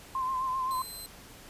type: tone with vibrato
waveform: sine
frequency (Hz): 1041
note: C6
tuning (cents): -9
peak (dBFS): -28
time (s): 0.15-0.82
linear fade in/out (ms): 2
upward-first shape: sine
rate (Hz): 7.7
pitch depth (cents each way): 41
type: tone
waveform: 10% pulse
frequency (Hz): 4100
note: C8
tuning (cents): -36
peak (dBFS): -33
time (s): 0.71-1.06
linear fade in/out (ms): 0
effects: pink hiss -50 dBFS RMS until 1.49 s + resampled to 32000 Hz